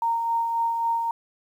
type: tone with tremolo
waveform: sine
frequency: 924 Hz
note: A#5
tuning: 16 cents flat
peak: -20 dBFS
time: 0.02-1.11 s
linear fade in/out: 2 ms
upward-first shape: sine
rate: 3.7 Hz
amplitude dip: 35%
effects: 9-bit